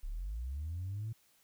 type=linear sweep; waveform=sine; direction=up; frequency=30.87 to 114.4 Hz; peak=-35 dBFS; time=0.03-1.13 s; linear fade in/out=10 ms; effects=tanh soft clip ceiling -33 dBFS + white hiss -69 dBFS RMS until 1.43 s